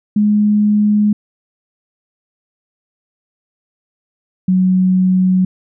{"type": "tone pair in turn", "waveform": "sine", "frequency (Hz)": [209, 185.3], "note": ["G#3", "F#3"], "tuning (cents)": [11, 3], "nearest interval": "major second", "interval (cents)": 208, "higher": "first", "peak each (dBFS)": -9, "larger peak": "neither", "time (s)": [[0.16, 1.13], [4.48, 5.45]], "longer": "neither", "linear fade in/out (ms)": 5, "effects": []}